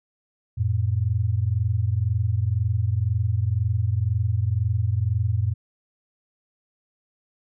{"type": "tone pair together", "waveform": "sine", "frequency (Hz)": [90.9, 112.88], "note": ["F#2", "A2"], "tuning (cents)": [-30, 45], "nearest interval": "major third", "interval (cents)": 375, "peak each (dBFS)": [-23, -22], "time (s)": [0.57, 5.54], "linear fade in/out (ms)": 20, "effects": []}